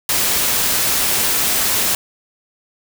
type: noise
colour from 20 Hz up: white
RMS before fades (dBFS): -17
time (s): 0.09-1.95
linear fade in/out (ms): 2
effects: none